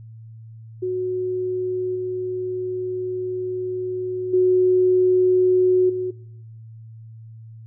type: tone with level steps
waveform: sine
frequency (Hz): 367.8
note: F#4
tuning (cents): -10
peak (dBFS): -21 / -23 / -13 / -22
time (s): 0.82-6.11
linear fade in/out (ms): 10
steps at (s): 1.95 / 4.33 / 5.89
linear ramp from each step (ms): 10
effects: noise-tail reverb RT60 0.9 s tail -22 dB re dry + added 112 Hz sine -38 dBFS peak until 7.66 s